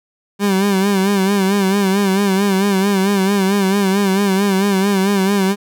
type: tone with vibrato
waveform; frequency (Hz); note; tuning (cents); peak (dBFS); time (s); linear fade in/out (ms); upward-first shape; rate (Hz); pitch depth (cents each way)
30% pulse; 196.1; G3; +1; -10; 0.39-5.56; 50; sine; 4.5; 71
effects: none